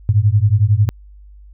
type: beating tone pair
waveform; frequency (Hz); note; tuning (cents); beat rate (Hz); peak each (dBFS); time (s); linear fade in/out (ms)
sine; 99.2 / 110.2; G2 / A2; +21 / +3; 11; -13; 0.09-0.89; 0
effects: added 50 Hz sine -38 dBFS peak until 1.53 s